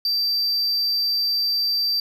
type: tone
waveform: triangle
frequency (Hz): 4676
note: D8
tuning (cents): -8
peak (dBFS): -18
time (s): 0.05-2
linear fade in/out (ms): 2
effects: none